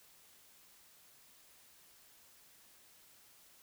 silence, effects white hiss -63 dBFS RMS until 3.62 s

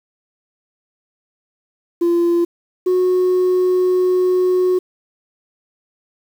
sine tone pair in turn, 343.4 / 365.9 Hz, F4 / F#4, -29 / -19 cents, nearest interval minor second, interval 110 cents, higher second, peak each -10 / -10 dBFS, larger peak neither, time 2.01-2.45 / 2.86-4.79 s, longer second, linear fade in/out 10 ms, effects tanh soft clip ceiling -11 dBFS + 7-bit

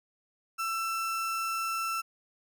35% pulse tone, 1335 Hz, E6, 22 cents sharp, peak -28 dBFS, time 0.58-2.02 s, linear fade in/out 20 ms, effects none

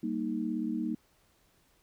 sine chord, Eb major, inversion first, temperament equal, 196 / 233.1 / 311.1 Hz, G3 / Bb3 / Eb4, 0 / 0 / 0 cents, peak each -37 / -33 / -34 dBFS, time 0.03-0.95 s, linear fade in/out 5 ms, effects pink hiss -68 dBFS RMS until 1.82 s

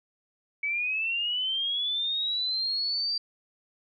sine linear sweep, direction up, 2266 to 4711 Hz, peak -26 dBFS, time 0.63-3.18 s, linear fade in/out 5 ms, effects none

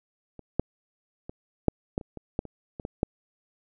clicks, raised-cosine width 2 ms, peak -29 / -9 / -24 / -6 / -13 / -28 / -25 / -12 / -27 / -23 / -19 / -9 dBFS, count 12, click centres 0.393 / 0.596 / 1.295 / 1.683 / 1.979 / 2.012 / 2.173 / 2.391 / 2.453 / 2.798 / 2.851 / 3.031 s, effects none

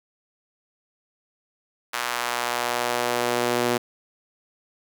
sawtooth tone with high-pass filter sweep, 121 Hz, B2, 35 cents flat, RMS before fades -25 dBFS, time 1.93-3.78 s, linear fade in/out 10 ms, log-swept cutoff 1200 to 330 Hz, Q 1.1, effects none

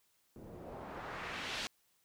white noise with low-pass filter sweep, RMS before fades -44 dBFS, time 0.36-1.67 s, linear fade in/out 0 ms, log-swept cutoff 290 to 4500 Hz, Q 1.2, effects white hiss -74 dBFS RMS until 2.04 s

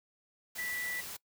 sine tone in noise, 1966 Hz, B6, 8 cents flat, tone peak -35 dBFS, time 0.58-1.01 s, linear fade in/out 10 ms, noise white, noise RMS -43 dBFS, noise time 0.55-1.17 s, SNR +5 dB, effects noise-tail reverb RT60 0.1 s tail -22 dB re dry

